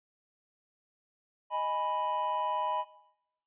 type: chord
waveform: triangle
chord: G# minor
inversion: second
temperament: equal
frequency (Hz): 622.3 / 830.6 / 987.8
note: D#5 / G#5 / B5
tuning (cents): 0 / 0 / 0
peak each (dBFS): -35 / -34 / -29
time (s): 1.5-2.85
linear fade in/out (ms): 50
effects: noise-tail reverb RT60 0.8 s tail -17 dB re dry + resampled to 8000 Hz